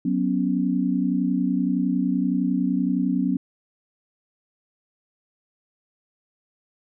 sine chord, F# suspended fourth, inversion none, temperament just, 185 / 246.7 / 277.5 Hz, F#3 / B3 / C#4, 0 / -2 / +2 cents, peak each -24 dBFS, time 0.05-3.37 s, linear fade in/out 5 ms, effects none

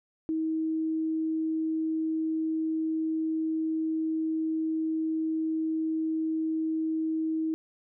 sine tone, 318.6 Hz, D#4, 41 cents sharp, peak -26 dBFS, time 0.29-7.54 s, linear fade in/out 0 ms, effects none

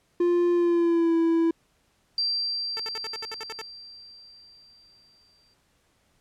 triangle tone with pitch glide, 349.2 to 330.9 Hz, F4 to E4, 0 to +7 cents, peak -17 dBFS, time 0.2-1.51 s, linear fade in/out 5 ms, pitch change -93 cents, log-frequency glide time 0.53-1.15 s
sine tone with exponential decay, 4708 Hz, D8, 3 cents sharp, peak -22 dBFS, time 2.18-5.54 s, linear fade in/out 2 ms, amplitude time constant 730 ms
10% pulse tone bursts, 443.9 Hz, A4, 15 cents sharp, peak -26 dBFS, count 10, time 2.77-3.616 s, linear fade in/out 0 ms, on 27 ms, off 64 ms
effects pink hiss -67 dBFS RMS until 6.2 s + low-pass 11000 Hz 12 dB/octave

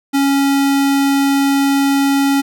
square tone, 277.2 Hz, C#4, in tune, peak -12 dBFS, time 0.13-2.42 s, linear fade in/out 20 ms, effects none

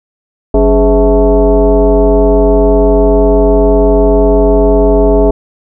sine tone with frequency modulation, 185 Hz, F#3, in tune, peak -4 dBFS, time 0.54-5.31 s, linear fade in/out 5 ms, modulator 232 Hz, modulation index 2.1, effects none

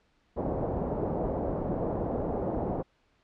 white low-pass noise, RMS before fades -31 dBFS, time 0.36-2.83 s, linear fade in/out 20 ms, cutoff 670 Hz, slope 24 dB/octave, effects pink hiss -69 dBFS RMS until 3.23 s + low-pass 4000 Hz 12 dB/octave

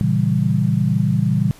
sine chord, A# diminished seventh, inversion none, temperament equal, 116.54 / 138.59 / 164.81 / 196 Hz, A#2 / C#3 / E3 / G3, 0 / 0 / 0 / 0 cents, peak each -20 dBFS, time 0.01-1.51 s, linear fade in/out 0 ms, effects pink hiss -46 dBFS RMS until 1.59 s + resampled to 32000 Hz

